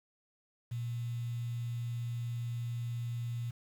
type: tone with quantisation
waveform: sine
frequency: 118.9 Hz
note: A#2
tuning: 35 cents sharp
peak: -34 dBFS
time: 0.71-3.51 s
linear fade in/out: 10 ms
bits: 9
effects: none